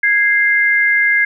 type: tone pair together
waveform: sine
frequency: 1652.1 / 2093 Hz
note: G#6 / C7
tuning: -10 / 0 cents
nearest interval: major third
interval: 410 cents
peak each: -13 dBFS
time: 0.03-1.25 s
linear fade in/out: 5 ms
effects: none